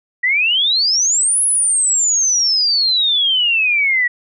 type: exponential two-way sweep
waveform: sine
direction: up then down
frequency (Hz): 1914 to 10680 to 1914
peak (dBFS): -12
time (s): 0.23-4.08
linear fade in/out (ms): 10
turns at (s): 1.42
effects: none